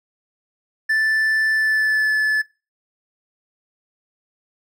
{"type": "tone with pitch glide", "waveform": "triangle", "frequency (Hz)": [1760, 1731.8], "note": ["A6", "A6"], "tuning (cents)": [0, -28], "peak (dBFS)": -14, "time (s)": [0.89, 2.42], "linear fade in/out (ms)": 10, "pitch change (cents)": -28, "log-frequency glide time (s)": [1.53, 2.11], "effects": ["noise-tail reverb RT60 0.3 s tail -20 dB re dry"]}